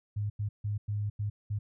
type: tone bursts at uneven times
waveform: sine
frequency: 103.83 Hz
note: G#2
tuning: in tune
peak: -29 dBFS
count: 6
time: 0.16-0.3 / 0.39-0.49 / 0.64-0.78 / 0.88-1.1 / 1.19-1.3 / 1.5-1.59 s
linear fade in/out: 10 ms
effects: none